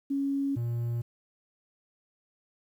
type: tone pair in turn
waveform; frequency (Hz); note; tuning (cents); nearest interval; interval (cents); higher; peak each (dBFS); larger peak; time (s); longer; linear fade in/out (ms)
sine / triangle; 277.2 / 118.24; C#4 / A#2; 0 / +25; octave + minor third; 1475; first; -26; neither; 0.1-0.56 / 0.56-1.02; neither; 10
effects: 10-bit